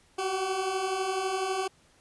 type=beating tone pair; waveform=20% pulse; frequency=370 / 382 Hz; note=F#4 / G4; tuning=0 / -45 cents; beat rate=12 Hz; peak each=-30 / -24 dBFS; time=0.18-1.68 s; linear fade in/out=10 ms; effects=pink hiss -62 dBFS RMS until 2 s + resampled to 24000 Hz